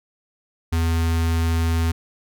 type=tone with notch filter; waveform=square; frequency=82.41 Hz; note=E2; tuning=in tune; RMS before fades=-20 dBFS; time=0.72-1.92 s; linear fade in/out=10 ms; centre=550 Hz; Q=1.7; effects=none